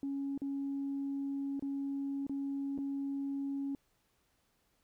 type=tone with dropouts; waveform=sine; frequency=277.2 Hz; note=C#4; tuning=in tune; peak=-33 dBFS; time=0.03-3.75 s; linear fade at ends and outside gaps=1 ms; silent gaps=0.377-0.418 / 1.595-1.624 / 2.267-2.295 / 2.778-2.786 s; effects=tanh soft clip ceiling -30 dBFS + pink hiss -75 dBFS RMS until 4.83 s